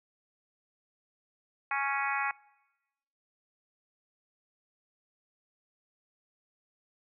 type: harmonic tone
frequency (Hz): 277.2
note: C#4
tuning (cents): 0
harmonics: 3 / 4 / 5 / 6 / 7 / 8 / 9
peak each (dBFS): -34 / -35 / -36 / -37 / -37 / -38 / -39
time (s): 1.71-2.31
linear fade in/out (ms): 2
effects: noise-tail reverb RT60 1.0 s tail -23 dB re dry